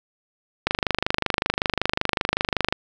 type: click train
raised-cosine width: 0.3 ms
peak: -3 dBFS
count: 53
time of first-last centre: 0.67-2.725 s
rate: 25.3 Hz
effects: none